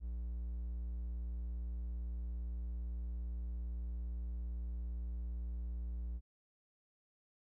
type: tone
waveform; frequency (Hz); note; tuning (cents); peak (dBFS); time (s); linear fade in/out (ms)
triangle; 58.8; A#1; +16; -36; 0-6.21; 50
effects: none